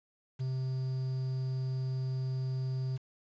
triangle tone with quantisation, 130.4 Hz, C3, 5 cents flat, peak -29 dBFS, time 0.39-2.98 s, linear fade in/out 20 ms, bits 9, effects resampled to 16000 Hz

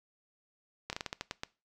slowing click train, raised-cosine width 0.2 ms, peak -18 dBFS, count 9, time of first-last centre 0.9-1.434 s, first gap 29 ms, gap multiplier 1.23, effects noise-tail reverb RT60 0.3 s tail -21 dB re dry

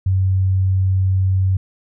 sine tone, 94.6 Hz, F#2, 39 cents sharp, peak -13 dBFS, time 0.06-1.57 s, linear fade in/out 5 ms, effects none

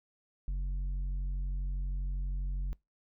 sine tone with tanh clipping, 46.25 Hz, F#1, in tune, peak -32 dBFS, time 0.48-2.73 s, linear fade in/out 0 ms, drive 6 dB, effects noise-tail reverb RT60 0.2 s tail -24 dB re dry

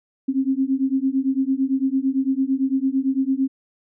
sine beating tone pair, 262.8 / 271.7 Hz, C4 / C#4, +8 / -35 cents, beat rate 8.9 Hz, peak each -21 / -21 dBFS, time 0.28-3.48 s, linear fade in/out 10 ms, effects none

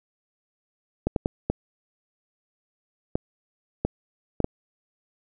clicks, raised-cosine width 2 ms, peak -9 dBFS, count 8, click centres 1.07 / 1.162 / 1.259 / 1.5 / 3.155 / 3.85 / 4.403 / 4.444 s, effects none

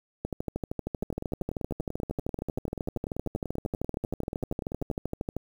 two click trains, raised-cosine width 2 ms, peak -17 / -20 dBFS, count 67 / 41, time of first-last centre 0.25-5.366 / 1.03-4.913 s, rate 12.9 / 10.3 Hz, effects 8-bit

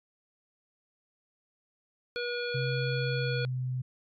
harmonic tone, 482.8 Hz, B4, 39 cents flat, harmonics 1 / 3 / 5 / 7 / 9, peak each -33 / -36 / -40 / -42 / -41 dBFS, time 2.16-3.45 s, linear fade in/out 0 ms
sine tone with pitch glide, 132.1 to 127.38 Hz, C3 to C3, +17 to -46 cents, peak -29 dBFS, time 2.54-3.82 s, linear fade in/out 10 ms, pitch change -63 cents, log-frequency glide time 3.22-3.51 s
effects MP3 64 kbps

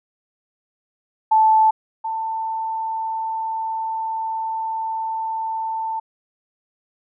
sine tone pair in turn, 876 / 890.8 Hz, A5 / A5, -8 / +21 cents, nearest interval unison, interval 29 cents, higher second, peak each -11 / -22 dBFS, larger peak first, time 1.31-1.71 / 2.04-6 s, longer second, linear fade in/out 10 ms, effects none

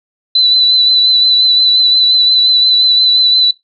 sine tone with vibrato, 4000 Hz, B7, 21 cents sharp, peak -6 dBFS, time 0.35-3.51 s, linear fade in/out 5 ms, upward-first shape sine, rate 5.7 Hz, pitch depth 27 cents each way, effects noise-tail reverb RT60 0.2 s tail -20 dB re dry

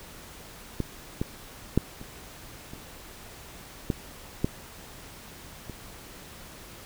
clicks, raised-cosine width 3 ms, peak -14 / -14 / -7 / -29 / -28 / -12 / -10 / -25 dBFS, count 8, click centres 0.803 / 1.215 / 1.776 / 2.014 / 2.735 / 3.902 / 4.445 / 5.697 s, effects pink hiss -46 dBFS RMS until 6.85 s

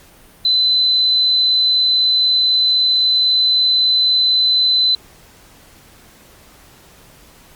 sine tone, 4029 Hz, B7, 34 cents sharp, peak -11 dBFS, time 0.45-4.95 s, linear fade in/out 2 ms, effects pink hiss -46 dBFS RMS until 7.55 s + Opus 48 kbps

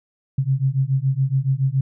sine beating tone pair, 130.81 / 137.91 Hz, C3 / C#3, 0 / -9 cents, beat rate 7.1 Hz, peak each -20 dBFS, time 0.38-1.81 s, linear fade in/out 5 ms, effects none

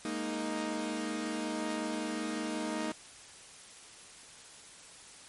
sawtooth chord, Ab suspended second, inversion none, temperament equal, 207.7 / 233.1 / 311.1 Hz, Ab3 / Bb3 / Eb4, 0 / 0 / 0 cents, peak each -37 / -34 / -32 dBFS, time 0.05-2.92 s, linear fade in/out 2 ms, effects white hiss -52 dBFS RMS until 5.28 s + MP3 48 kbps

